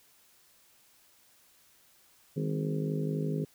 harmonic tone with a mistuned harmonic, 51.91 Hz, G#1, in tune, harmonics 3 / 4 / 5 / 6 / 7 / 8 / 9 / 10, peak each -31 / -39 / -37 / -45 / -44 / -37 / -48 / -46 dBFS, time 2.36-3.45 s, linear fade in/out 10 ms, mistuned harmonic 4, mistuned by -59 cents, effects white hiss -63 dBFS RMS until 3.54 s

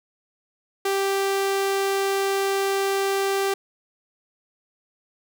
sawtooth tone, 392 Hz, G4, in tune, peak -17 dBFS, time 0.85-3.54 s, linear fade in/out 5 ms, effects none

